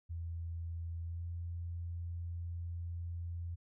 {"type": "tone with pitch glide", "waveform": "sine", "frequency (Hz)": [83.8, 85.56], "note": ["E2", "F2"], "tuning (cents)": [29, -35], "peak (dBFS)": -38, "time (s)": [0.09, 3.56], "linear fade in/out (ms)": 20, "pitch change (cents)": 36, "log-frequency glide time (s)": [1.03, 1.25], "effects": []}